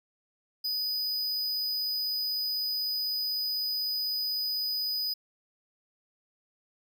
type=tone; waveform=square; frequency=4978 Hz; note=D#8; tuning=in tune; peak=-29 dBFS; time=0.64-5.14 s; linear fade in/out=10 ms; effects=none